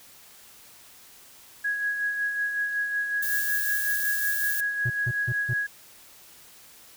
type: tone with tremolo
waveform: sine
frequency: 1661.2 Hz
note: G#6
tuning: in tune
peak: -23 dBFS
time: 1.64-5.67 s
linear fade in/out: 10 ms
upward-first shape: sine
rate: 5.4 Hz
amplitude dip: 45%
type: noise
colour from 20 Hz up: violet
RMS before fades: -30 dBFS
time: 3.22-4.61 s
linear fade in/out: 10 ms
type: tone bursts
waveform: triangle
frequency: 122.4 Hz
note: B2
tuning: 15 cents flat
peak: -22 dBFS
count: 4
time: 4.85-5.538 s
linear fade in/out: 10 ms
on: 52 ms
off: 160 ms
effects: white hiss -51 dBFS RMS until 6.96 s